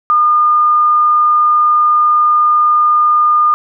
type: tone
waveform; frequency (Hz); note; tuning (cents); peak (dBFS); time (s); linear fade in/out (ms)
sine; 1214; D#6; -43; -7; 0.1-3.54; 0
effects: none